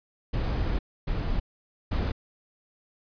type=noise bursts at uneven times; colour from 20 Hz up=brown; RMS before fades=-27 dBFS; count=3; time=0.33-0.79 / 1.07-1.4 / 1.91-2.12 s; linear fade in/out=10 ms; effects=resampled to 11025 Hz